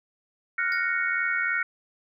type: chord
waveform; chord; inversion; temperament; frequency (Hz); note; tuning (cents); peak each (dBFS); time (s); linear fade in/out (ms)
sine; Gb major seventh; third; equal; 1396.9 / 1480 / 1864.7 / 2217; F6 / Gb6 / Bb6 / Db7; 0 / 0 / 0 / 0; -29; 0.58-1.63; 5
type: tone with exponential decay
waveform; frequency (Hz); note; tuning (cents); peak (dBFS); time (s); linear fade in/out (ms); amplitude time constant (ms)
triangle; 4859; D#8; -42; -33; 0.72-0.95; 0; 50
effects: none